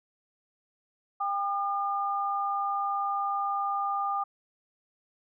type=tone pair together; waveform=sine; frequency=797 / 1209.1 Hz; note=G5 / D#6; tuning=+28 / -50 cents; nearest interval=perfect fifth; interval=722 cents; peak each=-30 / -29 dBFS; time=1.2-4.24 s; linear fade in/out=10 ms; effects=none